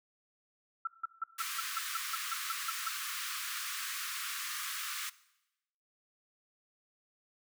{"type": "tone bursts", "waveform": "sine", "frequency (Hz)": 1337, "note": "E6", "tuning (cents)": 24, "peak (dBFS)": -31, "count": 12, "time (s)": [0.85, 2.886], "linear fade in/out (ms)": 5, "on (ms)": 23, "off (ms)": 160}
{"type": "high-pass noise", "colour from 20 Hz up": "pink", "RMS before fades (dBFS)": -39, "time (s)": [1.38, 5.1], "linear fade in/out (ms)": 10, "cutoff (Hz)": 1100, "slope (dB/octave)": 96}
{"effects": ["noise-tail reverb RT60 0.9 s tail -19 dB re dry"]}